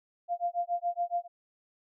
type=tone with tremolo; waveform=sine; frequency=697 Hz; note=F5; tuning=4 cents flat; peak=-25 dBFS; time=0.28-1.28 s; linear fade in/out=50 ms; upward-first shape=sine; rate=7.1 Hz; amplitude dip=100%; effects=none